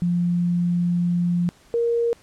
sine tone pair in turn, 174.61 / 468.3 Hz, F3 / A#4, 0 / +8 cents, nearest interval octave + perfect fourth, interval 1708 cents, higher second, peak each -18 dBFS, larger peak neither, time 0.02-1.49 / 1.74-2.13 s, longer first, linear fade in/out 0 ms, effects pink hiss -54 dBFS RMS until 2.22 s + low-pass 10000 Hz 12 dB/octave

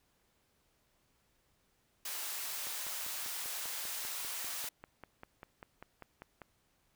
white high-pass noise, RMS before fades -40 dBFS, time 2.05-4.69 s, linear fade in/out 5 ms, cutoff 630 Hz, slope 12 dB/octave
click train, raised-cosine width 0.5 ms, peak -32 dBFS, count 20, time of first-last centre 2.67-6.418 s, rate 5.07 Hz
effects pink hiss -74 dBFS RMS until 6.95 s

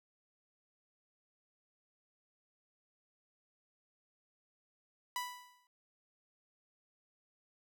sawtooth tone with exponential decay, 987.8 Hz, B5, in tune, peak -30 dBFS, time 5.16-5.67 s, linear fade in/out 1 ms, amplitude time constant 110 ms, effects none

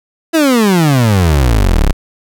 30% pulse exponential sweep, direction down, 337.5 to 30.83 Hz, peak -5 dBFS, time 0.33-1.93 s, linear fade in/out 20 ms, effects none

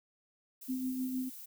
violet noise, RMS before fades -48 dBFS, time 0.61-1.46 s, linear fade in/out 10 ms
sine tone with tremolo, 256.9 Hz, C4, 32 cents flat, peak -31 dBFS, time 0.68-1.3 s, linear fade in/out 20 ms, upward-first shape sine, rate 6.5 Hz, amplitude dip 40%
effects none

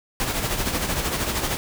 pink noise with tremolo, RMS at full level -23 dBFS, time 0.2-1.57 s, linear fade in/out 0 ms, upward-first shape sine, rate 13 Hz, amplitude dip 50%, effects none

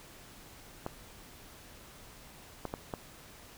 clicks, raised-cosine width 1 ms, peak -21 dBFS, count 4, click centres 0.864 / 2.653 / 2.739 / 2.938 s, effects pink hiss -53 dBFS RMS until 3.57 s

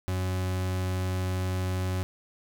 40% pulse tone, 92.5 Hz, F#2, in tune, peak -26 dBFS, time 0.08-2.03 s, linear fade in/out 0 ms, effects none

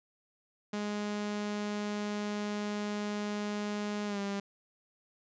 sawtooth tone with pitch glide, 207.7 to 199.82 Hz, G#3 to G3, 0 to +33 cents, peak -29 dBFS, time 0.73-4.4 s, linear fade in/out 5 ms, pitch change -67 cents, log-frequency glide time 4.06-4.19 s, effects resampled to 16000 Hz

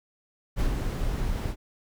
brown noise with ADSR envelope, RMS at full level -24 dBFS, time 0.56-1.56 s, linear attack 39 ms, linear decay 120 ms, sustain -4 dB, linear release 69 ms, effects none

